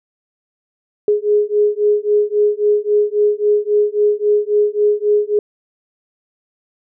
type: beating tone pair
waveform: sine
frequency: 415.3 / 419 Hz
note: G#4 / G#4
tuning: 0 / +15 cents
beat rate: 3.7 Hz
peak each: -15 dBFS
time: 1.08-5.39 s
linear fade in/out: 2 ms
effects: none

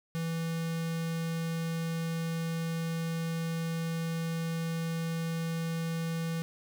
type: tone with notch filter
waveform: square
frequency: 164.8 Hz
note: E3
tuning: in tune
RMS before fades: -33 dBFS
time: 0.15-6.42 s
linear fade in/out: 0 ms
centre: 730 Hz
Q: 1.8
effects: none

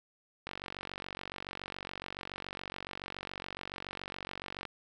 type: click train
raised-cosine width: 0.3 ms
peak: -23 dBFS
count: 198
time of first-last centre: 0.47-4.653 s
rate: 47.1 Hz
effects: none

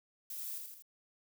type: noise with echo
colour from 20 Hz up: violet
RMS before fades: -43 dBFS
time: 0.3-0.58 s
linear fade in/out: 2 ms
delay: 81 ms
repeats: 3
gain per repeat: -4 dB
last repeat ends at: 0.823 s
effects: none

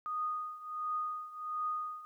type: tone with tremolo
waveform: sine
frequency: 1237 Hz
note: D#6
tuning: 10 cents flat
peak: -31 dBFS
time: 0.06-2.05 s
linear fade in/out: 0 ms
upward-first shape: triangle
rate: 1.4 Hz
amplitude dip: 85%
effects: 12-bit

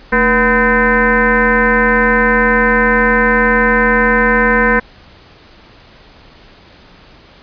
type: tone with frequency modulation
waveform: sine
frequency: 1011 Hz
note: B5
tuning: 40 cents sharp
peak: -8 dBFS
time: 0.12-4.8 s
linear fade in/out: 10 ms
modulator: 263 Hz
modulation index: 3.5
effects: pink hiss -42 dBFS RMS until 7.42 s + resampled to 11025 Hz

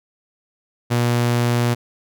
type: tone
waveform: sawtooth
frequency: 120 Hz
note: B2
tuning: 49 cents flat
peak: -12 dBFS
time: 0.9-1.75 s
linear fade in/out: 20 ms
effects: none

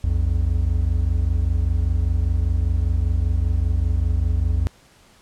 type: tone pair together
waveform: triangle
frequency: 60.3 / 85.38 Hz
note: B1 / F2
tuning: -41 / -39 cents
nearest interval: tritone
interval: 602 cents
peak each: -18 dBFS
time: 0.04-4.67 s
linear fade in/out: 0 ms
effects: pink hiss -53 dBFS RMS until 5.21 s + low-pass 10000 Hz 12 dB/octave

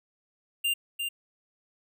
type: tone with echo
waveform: square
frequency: 2794 Hz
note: F7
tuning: in tune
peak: -25 dBFS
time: 0.64-0.74 s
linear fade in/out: 10 ms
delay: 350 ms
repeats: 1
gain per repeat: -5 dB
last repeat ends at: 1.09 s
effects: none

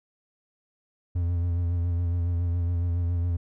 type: tone with vibrato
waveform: triangle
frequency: 86.5 Hz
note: F2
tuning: 16 cents flat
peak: -21 dBFS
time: 1.15-3.37 s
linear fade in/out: 10 ms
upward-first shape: sine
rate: 7.2 Hz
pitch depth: 36 cents each way
effects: none

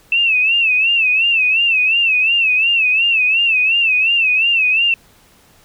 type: tone with vibrato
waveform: sine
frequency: 2638 Hz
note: E7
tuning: 1 cent sharp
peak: -11 dBFS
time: 0.12-4.94 s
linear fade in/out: 2 ms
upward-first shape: sine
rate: 2.8 Hz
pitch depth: 110 cents each way
effects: pink hiss -50 dBFS RMS until 5.64 s

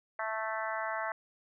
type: harmonic tone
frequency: 220 Hz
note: A3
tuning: in tune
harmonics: 3 / 4 / 5 / 6 / 7 / 8 / 9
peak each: -38 / -39 / -40 / -41 / -41 / -42 / -43 dBFS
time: 0.19-1.12 s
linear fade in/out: 2 ms
effects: none

